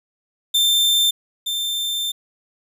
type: tone pair in turn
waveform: 40% pulse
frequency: 3575 / 3575 Hz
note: A7 / A7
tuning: +27 / +27 cents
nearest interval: unison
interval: 0 cents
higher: neither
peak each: -13 / -20 dBFS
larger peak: first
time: 0.54-1.11 / 1.46-2.12 s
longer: second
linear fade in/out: 10 ms
effects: none